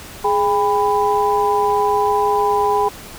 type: tone cluster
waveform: sine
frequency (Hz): 417.2 / 804 / 995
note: G#4 / G5 / B5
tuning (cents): +8 / +44 / +13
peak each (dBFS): -18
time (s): 0.24-2.89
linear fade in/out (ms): 10
effects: pink hiss -36 dBFS RMS until 3.18 s